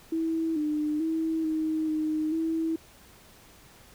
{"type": "tone with pitch steps", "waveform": "sine", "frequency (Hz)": [325, 301.5, 322.2, 314.7, 310, 324.2], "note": ["E4", "D4", "E4", "D#4", "D#4", "E4"], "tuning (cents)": [-24, 46, -39, 20, -6, -29], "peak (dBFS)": -25, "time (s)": [0.12, 2.76], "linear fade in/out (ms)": 5, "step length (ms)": 440, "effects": ["pink hiss -54 dBFS RMS until 3.94 s"]}